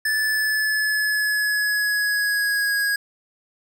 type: tone with pitch glide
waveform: square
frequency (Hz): 1745 to 1649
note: A6 to G#6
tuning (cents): -15 to -13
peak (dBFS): -20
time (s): 0.05-2.96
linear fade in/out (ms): 5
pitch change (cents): -98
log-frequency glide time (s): 0.15-2.76
effects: none